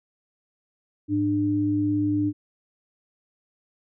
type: tone pair together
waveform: sine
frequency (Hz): 105.38 / 298.6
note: G#2 / D4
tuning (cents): +26 / +29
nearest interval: octave + tritone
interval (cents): 1803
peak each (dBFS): -28 / -21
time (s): 1.08-2.33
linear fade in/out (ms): 50
effects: none